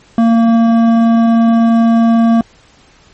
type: tone with hard clipping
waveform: sine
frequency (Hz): 229.4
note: A#3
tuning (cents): -28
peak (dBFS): -8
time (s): 0.18-2.41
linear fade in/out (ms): 2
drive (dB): 10
effects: pink hiss -46 dBFS RMS until 3.13 s + MP3 32 kbps